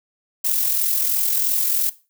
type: noise with amplitude modulation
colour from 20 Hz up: violet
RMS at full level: -18 dBFS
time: 0.44-1.9 s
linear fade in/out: 10 ms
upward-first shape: sine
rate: 43 Hz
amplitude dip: 45%
effects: noise-tail reverb RT60 0.3 s tail -17 dB re dry